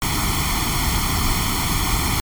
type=noise with comb filter; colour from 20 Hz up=pink; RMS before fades=-20 dBFS; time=0.02-2.2 s; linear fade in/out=0 ms; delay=0.92 ms; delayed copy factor=+1; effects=MP3 96 kbps